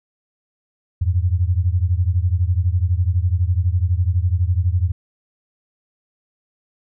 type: beating tone pair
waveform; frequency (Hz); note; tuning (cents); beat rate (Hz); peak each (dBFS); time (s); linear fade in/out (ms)
sine; 85 / 97; F2 / G2; -46 / -18; 12; -17 / -19; 1.01-4.92; 10
effects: none